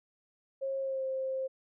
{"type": "tone with pitch glide", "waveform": "sine", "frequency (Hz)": [540, 528], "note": ["C#5", "C5"], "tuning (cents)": [-45, 16], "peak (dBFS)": -31, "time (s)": [0.61, 1.48], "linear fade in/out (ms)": 20, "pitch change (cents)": -39, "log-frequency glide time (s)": [0.8, 1.04], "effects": []}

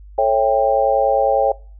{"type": "chord", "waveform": "sine", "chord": "A dominant seventh", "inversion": "none", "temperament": "just", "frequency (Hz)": [440, 550, 660, 792], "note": ["A4", "C#5", "E5", "G5"], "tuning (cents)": [0, -14, 2, 18], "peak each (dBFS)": [-22, -16, -20, -17], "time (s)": [0.18, 1.52], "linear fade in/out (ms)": 5, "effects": ["noise-tail reverb RT60 0.4 s tail -23 dB re dry", "added 50 Hz sine -37 dBFS peak until 1.79 s"]}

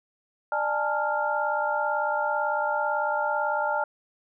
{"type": "tone cluster", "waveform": "sine", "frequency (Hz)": [598, 838, 896, 1395], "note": ["D5", "G#5", "A5", "F6"], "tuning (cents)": [31, 15, 31, -2], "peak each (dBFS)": -29, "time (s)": [0.52, 3.84], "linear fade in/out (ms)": 2, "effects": []}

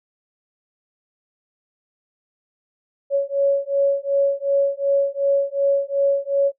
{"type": "beating tone pair", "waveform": "sine", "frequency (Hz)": [556, 558.7], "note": ["C#5", "C#5"], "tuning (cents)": [5, 13], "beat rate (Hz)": 2.7, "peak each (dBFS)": -19, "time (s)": [3.1, 6.52], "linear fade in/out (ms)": 50, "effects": ["noise-tail reverb RT60 0.1 s tail -17 dB re dry"]}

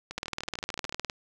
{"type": "two click trains", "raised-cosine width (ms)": 0.2, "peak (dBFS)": [-14, -20], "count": [19, 12], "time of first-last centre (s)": [[0.18, 1.098], [0.11, 0.925]], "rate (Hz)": [19.6, 13.5], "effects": []}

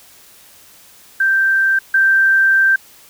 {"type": "tone pair in turn", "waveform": "sine", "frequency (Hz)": [1568, 1568], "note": ["G6", "G6"], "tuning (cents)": [0, 0], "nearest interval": "unison", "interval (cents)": 0, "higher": "neither", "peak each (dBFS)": [-11, -9], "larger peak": "second", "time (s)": [[1.2, 1.79], [1.94, 2.76]], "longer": "second", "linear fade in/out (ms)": 5, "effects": ["white hiss -45 dBFS RMS until 3.09 s"]}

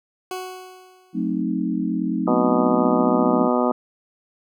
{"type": "tone with exponential decay", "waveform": "20% pulse", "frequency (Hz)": 370, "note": "F#4", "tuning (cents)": 0, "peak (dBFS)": -21, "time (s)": [0.31, 1.42], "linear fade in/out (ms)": 2, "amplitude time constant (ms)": 240}
{"type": "chord", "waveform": "sine", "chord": "F# diminished seventh", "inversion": "none", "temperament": "equal with one note detuned", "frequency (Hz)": [182.87, 220, 261.6, 311.1], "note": ["F#3", "A3", "C4", "Eb4"], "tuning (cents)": [-20, 0, 0, 0], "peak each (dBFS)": -26, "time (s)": [1.13, 3.5], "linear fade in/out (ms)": 50}
{"type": "harmonic tone", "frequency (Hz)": 123.47, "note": "B2", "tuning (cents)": 0, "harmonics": [2, 3, 4, 5, 6, 7, 8, 9, 10], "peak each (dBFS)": [-21, -25, -25, -24, -28, -29, -30, -33, -27], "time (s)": [2.27, 3.72], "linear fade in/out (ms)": 5}
{"effects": []}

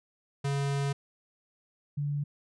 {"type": "tone pair in turn", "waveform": ["square", "sine"], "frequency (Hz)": [140, 144.69], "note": ["C#3", "D3"], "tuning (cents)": [18, -25], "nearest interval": "minor second", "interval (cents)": 57, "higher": "second", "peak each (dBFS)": -28, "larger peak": "neither", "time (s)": [[0.44, 0.93], [1.97, 2.24]], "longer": "first", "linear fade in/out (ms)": 10, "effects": ["resampled to 22050 Hz"]}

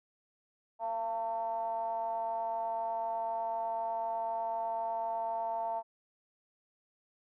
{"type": "ring-modulated tone", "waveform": "triangle", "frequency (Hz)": 110, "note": "A2", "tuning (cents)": 0, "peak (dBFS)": -27, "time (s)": [0.79, 5.83], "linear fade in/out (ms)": 50, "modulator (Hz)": 792, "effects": []}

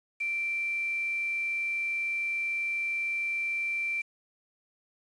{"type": "tone with quantisation", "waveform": "sine", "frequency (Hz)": 2349, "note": "D7", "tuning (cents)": 0, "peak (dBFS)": -28, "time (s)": [0.2, 4.02], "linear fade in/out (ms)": 10, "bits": 8, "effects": ["resampled to 22050 Hz"]}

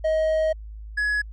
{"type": "tone pair in turn", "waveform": "triangle", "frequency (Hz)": [631, 1684.6], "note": ["D#5", "G#6"], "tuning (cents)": [24, 24], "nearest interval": "octave + perfect fourth", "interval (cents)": 1700, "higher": "second", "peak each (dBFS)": [-17, -19], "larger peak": "first", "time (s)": [[0.04, 0.53], [0.97, 1.22]], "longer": "first", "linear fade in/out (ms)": 10, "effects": ["added 53 Hz sine -35 dBFS peak until 1.32 s", "resampled to 22050 Hz"]}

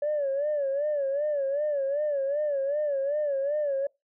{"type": "tone with vibrato", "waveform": "sine", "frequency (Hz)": 572, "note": "D5", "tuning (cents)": -46, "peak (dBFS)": -23, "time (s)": [0.02, 3.87], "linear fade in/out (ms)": 5, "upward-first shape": "sine", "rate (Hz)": 2.6, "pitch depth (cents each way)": 100, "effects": ["noise-tail reverb RT60 0.2 s tail -23 dB re dry", "tanh soft clip ceiling -21 dBFS"]}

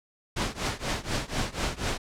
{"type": "noise with tremolo", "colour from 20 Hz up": "pink", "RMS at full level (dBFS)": -26, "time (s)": [0.36, 1.98], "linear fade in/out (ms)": 10, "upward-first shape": "triangle", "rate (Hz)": 4.1, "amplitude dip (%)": 95, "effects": ["low-pass 7000 Hz 12 dB/octave"]}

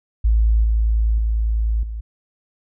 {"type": "tone with level steps", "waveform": "sine", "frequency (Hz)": 55, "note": "A1", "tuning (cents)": 0, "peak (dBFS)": [-12, -14, -16, -25], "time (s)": [0.24, 2.01], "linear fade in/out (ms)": 10, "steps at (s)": [0.64, 1.18, 1.83], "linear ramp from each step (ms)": 2, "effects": []}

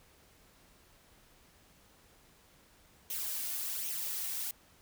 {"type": "noise with flanger", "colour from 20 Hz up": "blue", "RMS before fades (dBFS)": -37, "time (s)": [3.1, 4.51], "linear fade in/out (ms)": 2, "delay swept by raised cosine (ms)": [0.32, 2.82], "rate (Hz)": 1.3, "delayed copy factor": 0.55, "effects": ["pink hiss -63 dBFS RMS until 4.81 s"]}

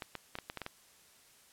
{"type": "clicks", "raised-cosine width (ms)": 0.3, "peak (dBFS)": -23, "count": 8, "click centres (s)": [0.022, 0.153, 0.354, 0.387, 0.499, 0.573, 0.617, 0.664], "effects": ["white hiss -62 dBFS RMS until 1.52 s", "low-pass 12000 Hz 12 dB/octave"]}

